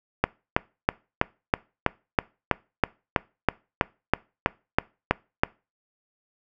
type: click train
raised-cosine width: 0.5 ms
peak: -3 dBFS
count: 17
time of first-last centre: 0.24-5.435 s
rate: 3.08 Hz
effects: noise-tail reverb RT60 0.3 s tail -23 dB re dry